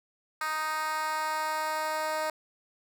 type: tone with high-pass filter sweep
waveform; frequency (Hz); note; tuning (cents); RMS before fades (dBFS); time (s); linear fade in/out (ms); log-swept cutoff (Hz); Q
10% pulse; 311.1; D#4; 0; -31; 0.41-2.3; 2; 1200 to 660; 2.3
effects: none